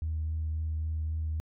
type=tone with vibrato; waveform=sine; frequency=78.8 Hz; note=D#2; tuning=23 cents sharp; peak=-28 dBFS; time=0.02-1.4 s; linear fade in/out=0 ms; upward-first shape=triangle; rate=3.7 Hz; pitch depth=15 cents each way; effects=tanh soft clip ceiling -25 dBFS